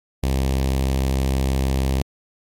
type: tone with notch filter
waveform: sawtooth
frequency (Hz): 66.4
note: C2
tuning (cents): +26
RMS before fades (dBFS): -20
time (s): 0.23-2.02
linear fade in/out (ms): 5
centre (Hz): 1400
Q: 1.3
effects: MP3 64 kbps